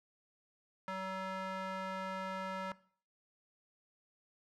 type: tone with band-pass filter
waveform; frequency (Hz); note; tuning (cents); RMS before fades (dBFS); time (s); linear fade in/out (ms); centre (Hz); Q
square; 189.4; F#3; +41; -40; 0.88-2.72; 0; 1200; 1.5
effects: noise-tail reverb RT60 0.5 s tail -19 dB re dry